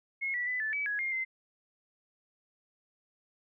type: tone with pitch steps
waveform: sine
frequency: 2167 / 1952 / 1999 / 1748 / 2289 / 1671 / 2123 / 2070 Hz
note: C#7 / B6 / B6 / A6 / D7 / G#6 / C7 / C7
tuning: -40 / -21 / +20 / -12 / -45 / +10 / +25 / -19 cents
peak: -30 dBFS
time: 0.21-1.25 s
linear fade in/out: 20 ms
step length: 130 ms
effects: none